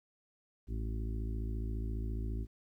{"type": "harmonic tone", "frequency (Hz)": 54.6, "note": "A1", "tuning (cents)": -13, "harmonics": [1, 2, 4, 5, 6, 7], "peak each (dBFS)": [-35, -41, -47, -49, -51, -52], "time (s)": [0.67, 2.47], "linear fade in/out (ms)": 50, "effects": ["12-bit"]}